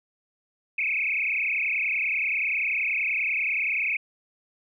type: tone with frequency modulation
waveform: sine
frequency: 2383 Hz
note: D7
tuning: 25 cents sharp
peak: -23 dBFS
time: 0.78-3.97 s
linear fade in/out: 5 ms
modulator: 30.4 Hz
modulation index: 7.4
effects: none